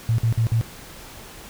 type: tone bursts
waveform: sine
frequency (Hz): 114.1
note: A#2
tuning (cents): -37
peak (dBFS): -16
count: 4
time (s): 0.09-0.612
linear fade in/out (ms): 0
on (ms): 93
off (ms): 50
effects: pink hiss -41 dBFS RMS until 1.49 s